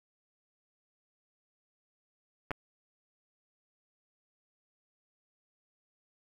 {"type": "clicks", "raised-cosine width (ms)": 0.5, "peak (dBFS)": -19, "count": 2, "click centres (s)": [2.508, 2.515], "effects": ["8-bit"]}